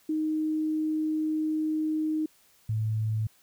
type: tone pair in turn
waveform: sine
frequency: 311.1 / 109.36 Hz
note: D#4 / A2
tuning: 0 / -10 cents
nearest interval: octave + tritone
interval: 1810 cents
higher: first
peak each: -25 dBFS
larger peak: neither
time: 0.09-2.26 / 2.69-3.27 s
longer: first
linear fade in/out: 5 ms
effects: white hiss -62 dBFS RMS until 3.42 s